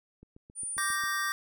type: click train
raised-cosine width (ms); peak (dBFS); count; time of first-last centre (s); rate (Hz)
3; -38; 7; 0.23-1.038; 7.43
type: tone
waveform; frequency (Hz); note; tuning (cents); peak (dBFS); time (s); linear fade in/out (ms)
sine; 9280; D9; -22; -33; 0.55-0.98; 50
type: chord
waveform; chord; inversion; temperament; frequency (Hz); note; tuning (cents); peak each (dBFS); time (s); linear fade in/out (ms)
square; G minor; second; equal; 1174.7 / 1568 / 1864.7; D6 / G6 / Bb6; 0 / 0 / 0; -34; 0.78-1.32; 0
effects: none